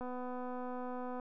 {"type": "click train", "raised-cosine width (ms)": 1, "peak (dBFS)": -30, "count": 298, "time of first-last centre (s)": [0.01, 1.198], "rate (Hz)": 250, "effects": []}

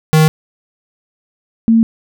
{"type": "tone pair in turn", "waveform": ["square", "sine"], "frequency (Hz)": [156.5, 226.7], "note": ["D#3", "A#3"], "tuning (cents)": [10, -48], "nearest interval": "tritone", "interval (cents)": 642, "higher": "second", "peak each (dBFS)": [-7, -6], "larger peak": "second", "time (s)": [[0.13, 0.28], [1.68, 1.83]], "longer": "neither", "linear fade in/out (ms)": 0, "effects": []}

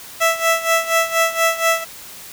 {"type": "tone with tremolo", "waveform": "15% pulse", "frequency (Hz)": 659.3, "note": "E5", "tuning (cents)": 0, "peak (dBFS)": -6, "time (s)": [0.2, 1.85], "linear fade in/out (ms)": 20, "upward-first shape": "sine", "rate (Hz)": 4.2, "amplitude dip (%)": 80, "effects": ["white hiss -37 dBFS RMS until 2.32 s"]}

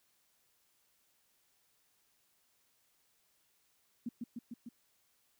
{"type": "tone with echo", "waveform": "sine", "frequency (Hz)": 236.9, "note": "A#3", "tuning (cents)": 28, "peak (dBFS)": -35, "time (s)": [4.06, 4.09], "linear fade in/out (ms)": 5, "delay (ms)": 150, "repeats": 4, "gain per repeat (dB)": -2, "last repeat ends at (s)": 4.69, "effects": ["white hiss -74 dBFS RMS until 5.39 s"]}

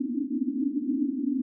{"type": "band-pass noise", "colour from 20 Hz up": "white", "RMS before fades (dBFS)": -28, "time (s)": [0, 1.42], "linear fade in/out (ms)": 10, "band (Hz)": [240, 300], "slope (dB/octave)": 96, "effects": []}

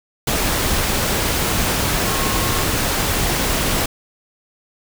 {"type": "tone in noise", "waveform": "sine", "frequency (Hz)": 1085, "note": "C#6", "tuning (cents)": -37, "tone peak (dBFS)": -28, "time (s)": [2.05, 2.65], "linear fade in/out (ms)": 5, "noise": "pink", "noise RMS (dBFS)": -19, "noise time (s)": [0.27, 3.86], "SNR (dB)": -12, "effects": []}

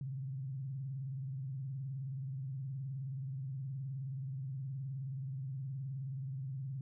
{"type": "tone with vibrato", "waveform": "sine", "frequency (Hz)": 133.8, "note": "C3", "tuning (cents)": 39, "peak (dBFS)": -38, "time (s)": [0.01, 6.81], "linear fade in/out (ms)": 2, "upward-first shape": "triangle", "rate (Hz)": 19, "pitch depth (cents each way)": 140, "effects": []}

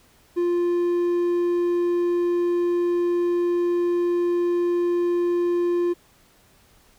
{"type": "tone", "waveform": "triangle", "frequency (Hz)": 349.2, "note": "F4", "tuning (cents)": 0, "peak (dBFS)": -17, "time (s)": [0.36, 5.94], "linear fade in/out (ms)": 20, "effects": ["pink hiss -57 dBFS RMS until 6.98 s"]}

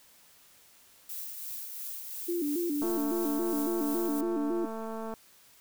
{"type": "noise with tremolo", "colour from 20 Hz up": "violet", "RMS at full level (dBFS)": -38, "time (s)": [1.09, 4.21], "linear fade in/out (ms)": 5, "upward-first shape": "triangle", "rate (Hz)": 2.9, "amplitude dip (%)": 40}
{"type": "tone with vibrato", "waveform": "sine", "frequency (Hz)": 317.8, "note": "D#4", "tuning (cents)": 37, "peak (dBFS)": -28, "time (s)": [2.28, 4.66], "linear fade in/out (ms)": 10, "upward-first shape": "square", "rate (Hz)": 3.6, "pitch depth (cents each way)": 150}
{"type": "click train", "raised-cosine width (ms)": 1, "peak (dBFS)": -26, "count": 518, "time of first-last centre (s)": [2.82, 5.138], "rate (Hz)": 223}
{"effects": ["white hiss -59 dBFS RMS until 5.6 s"]}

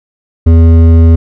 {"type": "tone with hard clipping", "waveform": "triangle", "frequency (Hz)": 82.41, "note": "E2", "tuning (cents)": 0, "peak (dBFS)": -3, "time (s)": [0.46, 1.16], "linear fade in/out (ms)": 10, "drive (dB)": 14, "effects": []}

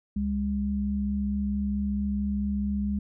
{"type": "tone pair together", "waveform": "sine", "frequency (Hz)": [69.3, 203.4], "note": ["C#2", "G#3"], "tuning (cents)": [0, -36], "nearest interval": "octave + perfect fifth", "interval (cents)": 1864, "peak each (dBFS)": [-31, -26], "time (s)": [0.16, 2.99], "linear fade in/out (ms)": 5, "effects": []}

